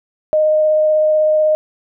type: tone with vibrato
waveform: sine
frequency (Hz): 617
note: D#5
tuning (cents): -15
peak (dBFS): -10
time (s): 0.33-1.55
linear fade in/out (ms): 0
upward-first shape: triangle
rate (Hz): 16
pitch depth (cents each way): 9
effects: none